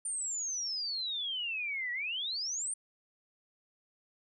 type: exponential two-way sweep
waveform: sine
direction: down then up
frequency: 9180 to 1904 to 9180 Hz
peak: -33 dBFS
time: 0.05-2.74 s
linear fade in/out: 5 ms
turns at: 1.92 s
effects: none